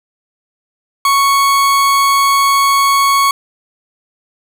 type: tone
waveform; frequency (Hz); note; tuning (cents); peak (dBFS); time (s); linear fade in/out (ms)
40% pulse; 1108.7; C#6; 0; -8; 1.05-3.31; 2
effects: none